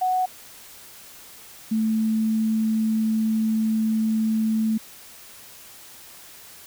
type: tone pair in turn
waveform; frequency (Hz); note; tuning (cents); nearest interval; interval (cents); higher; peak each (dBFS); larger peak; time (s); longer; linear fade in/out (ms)
sine; 740 / 220; F#5 / A3; 0 / 0; octave + major sixth; 2100; first; -19; neither; 0.01-0.26 / 1.71-4.78; second; 10
effects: white hiss -45 dBFS RMS until 6.66 s